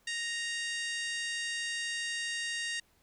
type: harmonic tone with a mistuned harmonic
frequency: 932.3 Hz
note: A#5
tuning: in tune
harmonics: 2 / 3 / 4 / 5 / 6 / 7 / 8 / 9 / 10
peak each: -36 / -40 / -42 / -44 / -46 / -47 / -48 / -49 / -50 dBFS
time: 0.07-2.8 s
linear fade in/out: 5 ms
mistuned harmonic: 8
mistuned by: +26 cents
effects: pink hiss -69 dBFS RMS until 3.02 s

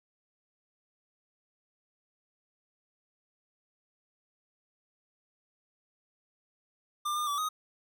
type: tone with pitch steps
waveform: square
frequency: 1194 / 1209 / 1153 / 1250 Hz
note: D6 / D6 / D6 / D#6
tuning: +28 / +50 / -32 / +8 cents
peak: -30 dBFS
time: 7.05-7.49 s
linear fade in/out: 10 ms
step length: 110 ms
effects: none

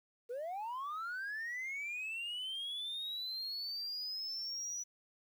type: linear sweep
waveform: sine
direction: up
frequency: 456.8 to 5920 Hz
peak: -36 dBFS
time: 0.29-4.84 s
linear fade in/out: 20 ms
effects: tanh soft clip ceiling -37 dBFS + 11-bit

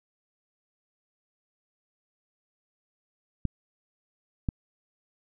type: clicks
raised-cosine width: 5 ms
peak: -14 dBFS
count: 2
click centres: 3.453 / 4.488 s
effects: none

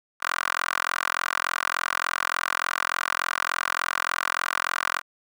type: tone with high-pass filter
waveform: 10% pulse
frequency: 43.43 Hz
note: F1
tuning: 9 cents flat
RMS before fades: -27 dBFS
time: 0.2-5.02 s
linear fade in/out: 50 ms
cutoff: 1300 Hz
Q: 4.2
effects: none

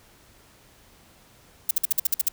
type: noise bursts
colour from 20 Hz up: violet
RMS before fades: -20 dBFS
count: 9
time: 1.69-2.286 s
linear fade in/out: 5 ms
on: 20 ms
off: 52 ms
effects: pink hiss -55 dBFS RMS until 2.32 s

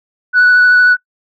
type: tone with vibrato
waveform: sine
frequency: 1480 Hz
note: F#6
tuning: in tune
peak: -3 dBFS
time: 0.33-0.97 s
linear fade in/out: 50 ms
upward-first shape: sine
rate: 13 Hz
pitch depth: 12 cents each way
effects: noise-tail reverb RT60 0.1 s tail -24 dB re dry + tanh soft clip ceiling -3 dBFS

